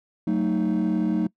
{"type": "chord", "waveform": "triangle", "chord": "D# diminished", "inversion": "first", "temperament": "just", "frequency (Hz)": [186.68, 224, 311.1], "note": ["F#3", "A3", "D#4"], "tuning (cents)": [16, 31, 0], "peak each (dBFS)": -22, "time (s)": [0.27, 1.27], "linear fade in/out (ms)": 5, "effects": ["noise-tail reverb RT60 0.1 s tail -24 dB re dry", "tanh soft clip ceiling -14 dBFS"]}